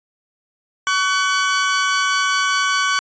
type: tone pair together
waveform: sawtooth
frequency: 1129 / 1507 Hz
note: C#6 / F#6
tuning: +31 / +31 cents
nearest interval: perfect fourth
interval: 500 cents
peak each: -15 dBFS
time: 0.87-2.99 s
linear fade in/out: 0 ms
effects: resampled to 16000 Hz